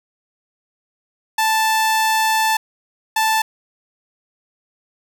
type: tone bursts at uneven times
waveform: sawtooth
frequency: 880 Hz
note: A5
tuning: in tune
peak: -11 dBFS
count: 2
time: 1.38-2.57 / 3.16-3.42 s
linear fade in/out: 5 ms
effects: none